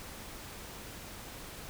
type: silence
effects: pink hiss -46 dBFS RMS until 1.69 s